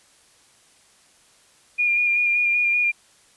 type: tone with vibrato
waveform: sine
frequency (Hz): 2419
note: D#7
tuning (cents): -49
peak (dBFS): -17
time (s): 1.78-2.92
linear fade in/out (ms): 20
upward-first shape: square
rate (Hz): 5.2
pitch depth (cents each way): 16
effects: white hiss -56 dBFS RMS until 3.36 s + resampled to 24000 Hz